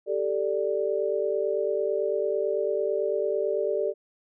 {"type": "chord", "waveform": "sine", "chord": "G suspended second", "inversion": "none", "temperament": "just", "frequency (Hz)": [392, 441, 588], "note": ["G4", "A4", "D5"], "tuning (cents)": [0, 4, 2], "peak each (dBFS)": -28, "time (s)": [0.06, 3.94], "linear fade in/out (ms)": 50, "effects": []}